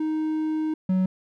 triangle tone pair in turn, 312 / 186.59 Hz, D#4 / F#3, +5 / +15 cents, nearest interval major sixth, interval 890 cents, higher first, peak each -21 / -17 dBFS, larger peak second, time 0-0.74 / 0.89-1.06 s, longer first, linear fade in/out 5 ms, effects none

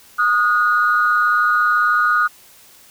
sine tone pair together, 1234 / 1447.9 Hz, D#6 / F#6, -15 / -38 cents, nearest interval minor third, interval 277 cents, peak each -15 dBFS, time 0.18-2.28 s, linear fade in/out 20 ms, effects tanh soft clip ceiling -5 dBFS + white hiss -47 dBFS RMS until 2.9 s

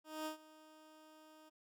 15% pulse tone with ADSR envelope, 311.1 Hz, D#4, in tune, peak -33 dBFS, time 0.04-1.5 s, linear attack 220 ms, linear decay 110 ms, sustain -20 dB, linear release 19 ms, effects none

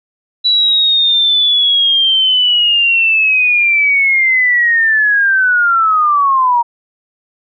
sine linear sweep, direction down, 3951 to 932.3 Hz, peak -8 dBFS, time 0.44-6.63 s, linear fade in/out 20 ms, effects none

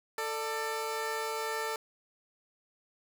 15% pulse tone pair together, 444.9 / 593.9 Hz, A4 / D5, +19 / +19 cents, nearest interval perfect fourth, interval 500 cents, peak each -27 / -33 dBFS, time 0.18-1.76 s, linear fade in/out 2 ms, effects none

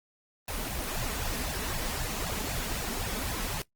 pink noise with flanger, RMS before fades -33 dBFS, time 0.48-3.62 s, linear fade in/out 2 ms, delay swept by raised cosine 1.1 to 4.7 ms, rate 3.9 Hz, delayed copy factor +1, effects noise-tail reverb RT60 0.1 s tail -19 dB re dry + Opus 24 kbps

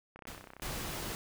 click train, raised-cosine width 0.5 ms, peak -33 dBFS, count 19, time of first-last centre 0.16-0.723 s, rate 32 Hz
pink noise with exponential decay, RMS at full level -42 dBFS, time 0.27-0.7 s, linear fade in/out 1 ms, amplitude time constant 93 ms
pink noise, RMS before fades -39 dBFS, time 0.62-1.15 s, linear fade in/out 0 ms
effects none

